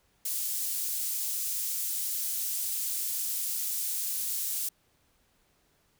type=high-pass noise; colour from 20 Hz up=pink; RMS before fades=-32 dBFS; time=0.25-4.69 s; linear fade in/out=5 ms; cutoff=8900 Hz; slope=12 dB/octave; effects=pink hiss -69 dBFS RMS until 5.99 s